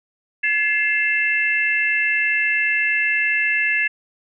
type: tone cluster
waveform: sine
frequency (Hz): 1713 / 2108 / 2662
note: A6 / C7 / E7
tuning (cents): -47 / +12 / +16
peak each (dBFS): -21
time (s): 0.43-3.88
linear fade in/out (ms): 10
effects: none